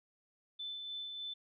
sine tone with tremolo, 3520 Hz, A7, in tune, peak -39 dBFS, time 0.59-1.34 s, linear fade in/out 10 ms, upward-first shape sine, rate 3.3 Hz, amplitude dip 30%, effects none

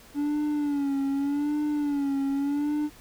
triangle tone with vibrato, 286.3 Hz, D4, 44 cents flat, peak -22 dBFS, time 0.14-2.9 s, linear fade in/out 50 ms, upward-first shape sine, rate 0.84 Hz, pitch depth 73 cents each way, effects pink hiss -52 dBFS RMS until 3 s

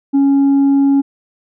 sine tone with tanh clipping, 277.2 Hz, C#4, in tune, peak -9 dBFS, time 0.13-1.02 s, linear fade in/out 20 ms, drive 2 dB, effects none

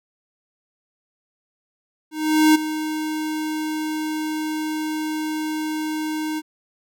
square tone with ADSR envelope, 310.1 Hz, D#4, 6 cents flat, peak -11 dBFS, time 2.11-6.42 s, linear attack 440 ms, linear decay 13 ms, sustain -13 dB, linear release 40 ms, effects none

